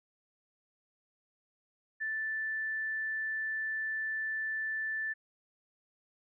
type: tone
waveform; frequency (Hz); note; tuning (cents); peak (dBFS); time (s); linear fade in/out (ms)
sine; 1760; A6; 0; -32; 2-5.14; 20
effects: none